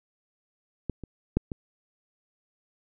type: clicks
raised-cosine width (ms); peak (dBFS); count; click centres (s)
3; -16 / -25 / -9 / -20; 4; 0.897 / 1.037 / 1.37 / 1.518
effects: none